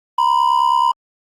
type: ring-modulated tone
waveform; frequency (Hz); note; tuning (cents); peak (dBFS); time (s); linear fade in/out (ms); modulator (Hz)
triangle; 980; B5; -14; -7; 0.18-0.92; 5; 34.7
effects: Opus 32 kbps